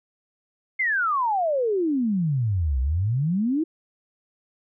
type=exponential two-way sweep; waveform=sine; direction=down then up; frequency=2151 to 61.74 to 335.4 Hz; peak=-20 dBFS; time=0.79-3.64 s; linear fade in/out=10 ms; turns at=2.8 s; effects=none